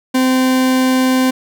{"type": "tone", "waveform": "40% pulse", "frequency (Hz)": 258.4, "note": "C4", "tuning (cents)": -21, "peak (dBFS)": -10, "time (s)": [0.14, 1.31], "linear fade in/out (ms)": 10, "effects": []}